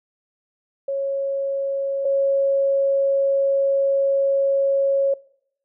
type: tone pair in turn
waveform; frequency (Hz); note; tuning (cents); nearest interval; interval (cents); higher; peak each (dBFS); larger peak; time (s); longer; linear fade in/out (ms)
sine; 550 / 550; C#5 / C#5; -14 / -14; unison; 0; neither; -21 / -16; second; 0.88-2.05 / 2.05-5.14; second; 5
effects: noise-tail reverb RT60 0.7 s tail -22 dB re dry